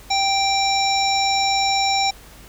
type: harmonic tone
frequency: 784 Hz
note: G5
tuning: in tune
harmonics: 1 / 3 / 5 / 7 / 9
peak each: -19 / -25 / -24 / -24 / -30 dBFS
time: 0.1-2.11 s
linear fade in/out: 10 ms
effects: added 50 Hz sine -45 dBFS peak until 2.48 s + pink hiss -45 dBFS RMS until 2.48 s